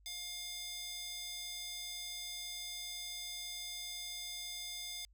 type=tone with high-pass filter; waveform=square; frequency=709 Hz; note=F5; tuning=26 cents sharp; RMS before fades=-44 dBFS; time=0.06-5.05 s; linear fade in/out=0 ms; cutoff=3800 Hz; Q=1.4; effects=added 50 Hz sine -62 dBFS peak until 5.13 s